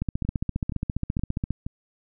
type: two click trains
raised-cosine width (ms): 5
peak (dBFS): -13 / -18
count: 23 / 4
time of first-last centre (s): 0.02-1.506 / 0.25-1.665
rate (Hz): 14.8 / 2.12
effects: none